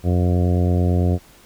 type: harmonic tone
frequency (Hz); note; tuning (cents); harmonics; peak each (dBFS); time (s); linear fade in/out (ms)
89; F2; +33; 1 / 2 / 3 / 4 / 5 / 6 / 7 / 8; -16 / -22 / -26 / -28 / -30 / -32 / -33 / -34; 0.03-1.19; 50
effects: pink hiss -49 dBFS RMS until 1.45 s